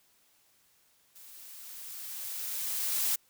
blue noise with level ramp, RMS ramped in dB -52 to -28 dBFS, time 1.15-3.16 s, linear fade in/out 10 ms, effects white hiss -67 dBFS RMS until 3.29 s

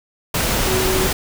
sine tone in noise, 374.9 Hz, F#4, 23 cents sharp, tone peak -20 dBFS, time 0.67-1.07 s, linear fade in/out 5 ms, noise pink, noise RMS -19 dBFS, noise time 0.34-1.13 s, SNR -4 dB, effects none

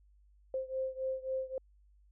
sine beating tone pair, 523.3 / 527 Hz, C5 / C5, 0 / +12 cents, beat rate 3.7 Hz, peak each -36 / -38 dBFS, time 0.54-1.58 s, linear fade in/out 2 ms, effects added 50 Hz sine -61 dBFS peak until 2.11 s

